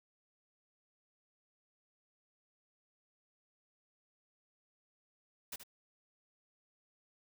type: noise with echo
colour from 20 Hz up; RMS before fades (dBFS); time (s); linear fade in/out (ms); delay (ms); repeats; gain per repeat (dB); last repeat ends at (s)
white; -43; 5.52-5.56; 5; 75; 1; -9; 5.635
effects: none